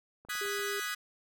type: clicks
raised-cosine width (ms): 1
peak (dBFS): -40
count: 5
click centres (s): 0.25 / 0.287 / 0.353 / 0.457 / 0.593
type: chord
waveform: sawtooth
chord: G# minor seventh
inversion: second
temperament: equal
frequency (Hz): 1244.5 / 1480 / 1661.2 / 1975.5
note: D#6 / F#6 / G#6 / B6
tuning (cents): 0 / 0 / 0 / 0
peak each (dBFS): -36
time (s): 0.29-0.95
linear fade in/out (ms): 10
type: tone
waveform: sine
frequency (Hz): 402.4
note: G4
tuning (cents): +45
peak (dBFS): -36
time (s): 0.41-0.8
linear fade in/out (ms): 5
effects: none